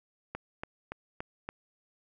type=click train; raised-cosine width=0.5 ms; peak=-21 dBFS; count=5; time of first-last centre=0.35-1.49 s; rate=3.51 Hz; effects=none